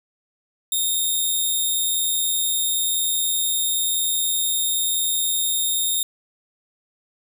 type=tone; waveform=10% pulse; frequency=3681 Hz; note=A#7; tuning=23 cents flat; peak=-12 dBFS; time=0.72-6.03 s; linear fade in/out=2 ms; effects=7-bit